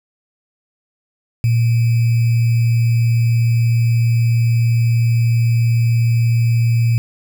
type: tone with sample-and-hold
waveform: sine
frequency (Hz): 116.54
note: A#2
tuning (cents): 0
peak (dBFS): -11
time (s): 1.44-6.98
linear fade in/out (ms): 0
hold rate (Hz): 2450
effects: none